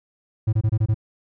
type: tone bursts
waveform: triangle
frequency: 108.9 Hz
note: A2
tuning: 17 cents flat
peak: -14 dBFS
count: 6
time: 0.47-0.944 s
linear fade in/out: 10 ms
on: 59 ms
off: 24 ms
effects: none